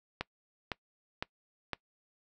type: click train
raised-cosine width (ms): 0.3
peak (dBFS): -17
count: 4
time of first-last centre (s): 0.21-1.733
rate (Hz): 1.97
effects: noise-tail reverb RT60 0.1 s tail -23 dB re dry